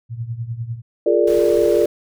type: tone with tremolo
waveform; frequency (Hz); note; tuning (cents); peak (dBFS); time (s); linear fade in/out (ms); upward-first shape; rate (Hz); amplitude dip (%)
sine; 116.54; A#2; 0; -20; 0.09-0.82; 50; triangle; 10; 85
type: chord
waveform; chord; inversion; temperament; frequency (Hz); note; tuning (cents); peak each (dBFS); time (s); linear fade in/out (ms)
sine; Bb dominant seventh; second; equal with one note detuned; 349.2 / 415.3 / 460.3 / 587.3; F4 / Ab4 / Bb4 / D5; 0 / 0 / -22 / 0; -18; 1.06-1.86; 5
type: noise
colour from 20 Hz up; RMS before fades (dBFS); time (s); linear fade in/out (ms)
pink; -35; 1.27-1.86; 5
effects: none